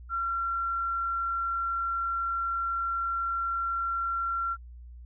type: tone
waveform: sine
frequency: 1366 Hz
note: F6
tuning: 39 cents flat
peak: -27 dBFS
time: 0.09-4.57 s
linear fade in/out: 50 ms
effects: added 60 Hz sine -43 dBFS peak until 5.05 s